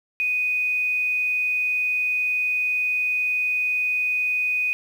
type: tone with quantisation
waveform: sine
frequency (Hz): 2489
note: D#7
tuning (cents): 0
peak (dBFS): -20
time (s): 0.2-4.73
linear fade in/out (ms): 0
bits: 8
effects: none